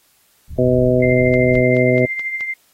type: low-pass noise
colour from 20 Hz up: pink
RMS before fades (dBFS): -29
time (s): 0.48-1.63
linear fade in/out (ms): 20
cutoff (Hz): 140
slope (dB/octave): 24
type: harmonic tone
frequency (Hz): 125.9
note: B2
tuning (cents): +34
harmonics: 1 / 2 / 3 / 4 / 5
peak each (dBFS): -18 / -18 / -18 / -18 / -18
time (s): 0.58-2.06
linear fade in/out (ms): 10
type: tone with tremolo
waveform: sine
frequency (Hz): 2093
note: C7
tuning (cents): 0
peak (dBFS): -18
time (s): 1.02-2.54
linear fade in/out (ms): 5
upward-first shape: triangle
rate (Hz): 13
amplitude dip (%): 60
type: click train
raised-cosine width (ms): 0.2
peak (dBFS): -19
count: 6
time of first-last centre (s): 1.34-2.408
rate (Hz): 4.68
effects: white hiss -57 dBFS RMS until 2.73 s + AAC 48 kbps